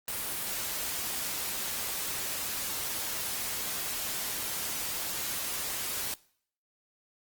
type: noise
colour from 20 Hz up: white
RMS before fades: -34 dBFS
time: 0.08-6.14 s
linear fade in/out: 0 ms
effects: noise-tail reverb RT60 0.6 s tail -22 dB re dry + Opus 24 kbps